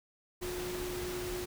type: tone in noise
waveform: sine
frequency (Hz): 360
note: F#4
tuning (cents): -47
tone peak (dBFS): -37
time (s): 0.41-1.46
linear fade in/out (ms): 20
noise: pink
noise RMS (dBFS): -41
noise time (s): 0.41-1.46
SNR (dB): +1
effects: none